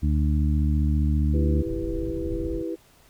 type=harmonic tone; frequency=75 Hz; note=D2; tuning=37 cents sharp; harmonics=1 / 2 / 3 / 4; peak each=-20 / -27 / -29 / -32 dBFS; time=0.02-1.63 s; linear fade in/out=20 ms
type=chord; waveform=sine; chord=E minor; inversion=none; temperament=equal; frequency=329.6 / 392 / 493.9 Hz; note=E4 / G4 / B4; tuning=0 / 0 / 0 cents; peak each=-29 / -34 / -34 dBFS; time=1.33-2.76 s; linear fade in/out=20 ms
type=low-pass noise; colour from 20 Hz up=pink; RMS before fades=-32 dBFS; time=1.65-2.63 s; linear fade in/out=10 ms; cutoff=120 Hz; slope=12 dB/octave
effects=pink hiss -57 dBFS RMS until 3.09 s